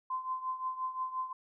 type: tone with tremolo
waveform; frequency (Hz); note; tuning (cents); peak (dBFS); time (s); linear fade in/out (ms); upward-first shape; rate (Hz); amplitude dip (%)
sine; 1033; C6; -22; -30; 0.1-1.33; 5; triangle; 5.7; 80
effects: none